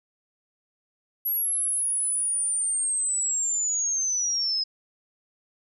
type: linear sweep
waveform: sine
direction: down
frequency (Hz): 11610 to 5060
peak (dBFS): -23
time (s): 1.25-4.64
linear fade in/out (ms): 10
effects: none